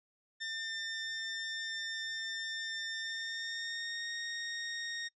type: tone with pitch glide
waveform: 20% pulse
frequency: 1799 to 1858.1 Hz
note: A6 to A#6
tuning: +38 to -6 cents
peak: -32 dBFS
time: 0.4-5.09 s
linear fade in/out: 20 ms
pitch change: +56 cents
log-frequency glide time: 2.97-4.1 s
effects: noise-tail reverb RT60 0.1 s tail -24 dB re dry + resampled to 16000 Hz